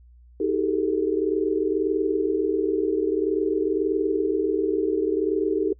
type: tone cluster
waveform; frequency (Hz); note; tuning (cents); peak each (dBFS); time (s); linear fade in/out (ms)
sine; 315.5 / 382.8 / 403.3 / 444.8; D#4 / G4 / G4 / A4; +24 / -41 / +49 / +19; -26; 0.4-5.73; 5
effects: noise-tail reverb RT60 0.1 s tail -25 dB re dry + added 60 Hz sine -48 dBFS peak until 5.79 s